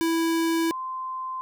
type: tone pair in turn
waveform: square / sine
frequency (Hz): 329.6 / 1037.7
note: E4 / C6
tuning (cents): 0 / -15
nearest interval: octave + minor sixth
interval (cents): 1985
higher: second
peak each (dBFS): -22 / -29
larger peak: first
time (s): 0.01-0.71 / 0.71-1.41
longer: neither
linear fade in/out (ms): 0
effects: none